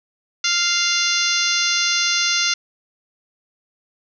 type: harmonic tone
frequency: 697 Hz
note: F5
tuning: 4 cents flat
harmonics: 2 / 3 / 4 / 5 / 6 / 7 / 8 / 9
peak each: -25 / -25 / -25 / -25 / -25 / -25 / -25 / -25 dBFS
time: 0.44-2.54 s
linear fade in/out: 5 ms
effects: none